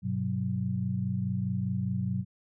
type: tone cluster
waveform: sine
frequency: 101.2 / 126 / 186.7 Hz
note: G#2 / B2 / F#3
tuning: -44 / +35 / +16 cents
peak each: -33 / -32 / -31 dBFS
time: 0.02-2.25 s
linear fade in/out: 50 ms
effects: none